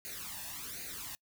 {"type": "noise with flanger", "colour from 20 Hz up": "white", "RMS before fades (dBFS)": -43, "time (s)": [0.05, 1.15], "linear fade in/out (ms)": 0, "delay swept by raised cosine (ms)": [0.45, 1.16], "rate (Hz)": 1.3, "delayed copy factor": 0.75, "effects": ["noise-tail reverb RT60 0.1 s tail -26 dB re dry"]}